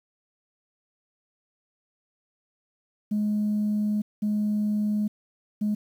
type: tone bursts at uneven times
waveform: sine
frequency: 210 Hz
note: G#3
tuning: 19 cents sharp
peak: -21 dBFS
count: 3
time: 3.11-4.02 / 4.22-5.08 / 5.61-5.75 s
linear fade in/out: 10 ms
effects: tanh soft clip ceiling -19 dBFS + 9-bit